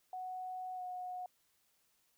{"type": "tone with pitch glide", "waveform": "sine", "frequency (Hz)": [740, 729], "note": ["F#5", "F#5"], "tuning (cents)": [0, -26], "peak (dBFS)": -40, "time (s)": [0.13, 1.26], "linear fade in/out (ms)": 2, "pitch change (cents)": -26, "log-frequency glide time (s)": [0.75, 0.82], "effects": ["white hiss -75 dBFS RMS until 2.17 s"]}